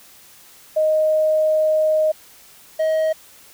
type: tone pair in turn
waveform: sine / triangle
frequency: 622.3 / 632.4 Hz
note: D#5 / D#5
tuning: 0 / +28 cents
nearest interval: unison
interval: 28 cents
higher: second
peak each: -14 dBFS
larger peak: neither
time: 0.76-2.12 / 2.79-3.13 s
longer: first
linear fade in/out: 10 ms
effects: white hiss -47 dBFS RMS until 3.53 s